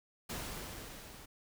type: noise with level ramp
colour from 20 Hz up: pink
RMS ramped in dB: -40 to -53 dBFS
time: 0.29-1.26 s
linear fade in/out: 10 ms
effects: none